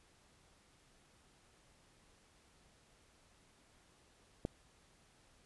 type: click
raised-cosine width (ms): 2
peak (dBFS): -23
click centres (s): 4.451
effects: pink hiss -68 dBFS RMS until 5.45 s + resampled to 24000 Hz